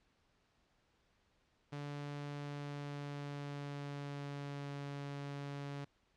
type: tone with pitch glide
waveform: sawtooth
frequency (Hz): 144.5 to 141.77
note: D3 to C#3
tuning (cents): -28 to +39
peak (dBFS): -38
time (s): 1.72-5.85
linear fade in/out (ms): 10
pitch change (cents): -33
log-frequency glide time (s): 2.35-4.78
effects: pink hiss -75 dBFS RMS until 6.16 s + low-pass 5000 Hz 12 dB/octave